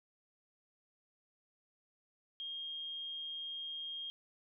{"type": "tone", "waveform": "sine", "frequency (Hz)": 3231, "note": "G#7", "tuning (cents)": -48, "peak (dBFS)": -40, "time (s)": [2.4, 4.1], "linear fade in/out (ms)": 0, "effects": []}